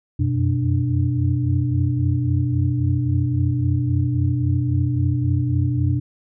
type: tone cluster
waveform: sine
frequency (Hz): 88.9 / 92.6 / 124.6 / 295.9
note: F2 / F#2 / B2 / D4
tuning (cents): +31 / +2 / +16 / +13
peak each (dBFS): -25 / -23 / -19 / -26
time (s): 0.19-6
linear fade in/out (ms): 10
effects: none